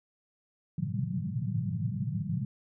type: band-pass noise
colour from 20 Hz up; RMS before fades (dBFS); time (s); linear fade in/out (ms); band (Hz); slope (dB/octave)
pink; -32; 0.78-2.45; 2; 100 to 200; 96
effects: none